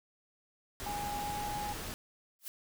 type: noise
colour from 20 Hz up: pink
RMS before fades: -41 dBFS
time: 0.8-1.94 s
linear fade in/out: 0 ms
type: tone with pitch glide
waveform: sine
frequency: 823 to 828.7 Hz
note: G#5 to G#5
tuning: -16 to -4 cents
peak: -36 dBFS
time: 0.86-1.73 s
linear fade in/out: 5 ms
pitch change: +12 cents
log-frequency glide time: 1.22-1.37 s
type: noise with exponential growth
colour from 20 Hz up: blue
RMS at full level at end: -37 dBFS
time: 2.39-2.48 s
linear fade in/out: 0 ms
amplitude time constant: 18 ms
effects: none

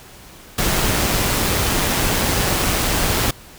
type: noise with amplitude modulation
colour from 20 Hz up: pink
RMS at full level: -17 dBFS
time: 0.58-3.31 s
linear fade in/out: 5 ms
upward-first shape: sine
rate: 183 Hz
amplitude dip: 35%
effects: pink hiss -42 dBFS RMS until 3.58 s

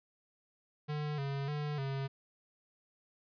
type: tone with pitch steps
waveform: square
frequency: 149.6 / 138.7 / 148.3 / 136.3 Hz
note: D3 / C#3 / D3 / C#3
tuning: +32 / +1 / +17 / -29 cents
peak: -35 dBFS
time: 0.88-2.08 s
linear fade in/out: 20 ms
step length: 300 ms
effects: resampled to 11025 Hz

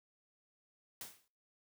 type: noise with exponential decay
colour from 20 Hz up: white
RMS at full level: -43 dBFS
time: 1.01-1.28 s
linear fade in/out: 1 ms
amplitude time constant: 58 ms
effects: noise-tail reverb RT60 0.4 s tail -24 dB re dry

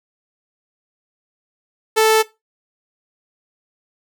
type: tone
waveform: sawtooth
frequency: 439.4 Hz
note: A4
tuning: 2 cents flat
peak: -7 dBFS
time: 1.96-2.23 s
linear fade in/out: 20 ms
effects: noise-tail reverb RT60 0.2 s tail -17 dB re dry

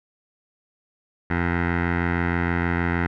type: tone with low-pass filter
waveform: 15% pulse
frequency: 86.4 Hz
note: F2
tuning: 18 cents flat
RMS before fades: -23 dBFS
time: 1.3-3.07 s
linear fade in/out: 5 ms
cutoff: 1800 Hz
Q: 4.7
effects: none

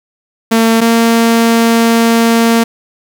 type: tone pair in turn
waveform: sawtooth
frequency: 226.5 / 229.9 Hz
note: A#3 / A#3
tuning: -50 / -24 cents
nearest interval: unison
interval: 26 cents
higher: second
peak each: -3 dBFS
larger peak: neither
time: 0.51-0.81 / 0.81-2.64 s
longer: second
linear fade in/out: 10 ms
effects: none

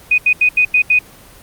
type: tone bursts at uneven times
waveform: sine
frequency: 2489 Hz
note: D#7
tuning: in tune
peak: -8 dBFS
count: 6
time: 0.11-0.18 / 0.26-0.33 / 0.41-0.49 / 0.57-0.65 / 0.74-0.82 / 0.9-0.99 s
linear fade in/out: 5 ms
effects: pink hiss -41 dBFS RMS until 1.42 s + Opus 24 kbps

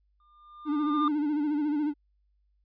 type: tone with exponential growth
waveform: triangle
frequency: 1200 Hz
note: D6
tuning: 37 cents sharp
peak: -21 dBFS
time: 0.2-1.08 s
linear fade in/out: 2 ms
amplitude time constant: 190 ms
type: tone with vibrato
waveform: triangle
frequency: 297.2 Hz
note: D4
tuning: 21 cents sharp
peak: -23 dBFS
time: 0.65-1.94 s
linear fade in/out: 50 ms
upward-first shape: sine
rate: 14 Hz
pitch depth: 65 cents each way
effects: added 50 Hz sine -66 dBFS peak until 2.64 s + resampled to 11025 Hz

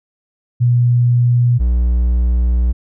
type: tone pair in turn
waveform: sine / triangle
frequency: 121.4 / 60.21 Hz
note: B2 / B1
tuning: -29 / -43 cents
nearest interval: octave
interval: 1214 cents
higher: first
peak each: -9 dBFS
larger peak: neither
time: 0.6-1.59 / 1.59-2.73 s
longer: second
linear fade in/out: 20 ms
effects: none

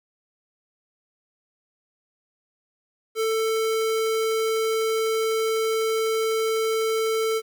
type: tone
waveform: square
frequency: 444 Hz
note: A4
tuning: 16 cents sharp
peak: -22 dBFS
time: 3.15-7.42 s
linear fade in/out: 50 ms
effects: 10-bit

